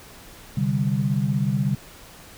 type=chord; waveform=sine; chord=C suspended second; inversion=none; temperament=just; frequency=130.81 / 147.16 / 196.22 Hz; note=C3 / D3 / G3; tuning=0 / +4 / +2 cents; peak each=-24 dBFS; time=0.57-1.75 s; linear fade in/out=5 ms; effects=pink hiss -45 dBFS RMS until 2.37 s